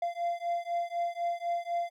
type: beating tone pair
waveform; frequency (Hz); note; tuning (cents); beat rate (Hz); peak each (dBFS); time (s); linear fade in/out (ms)
triangle; 688 / 692; F5 / F5; -26 / -16; 4; -31 / -31; 0.02-1.9; 5
effects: none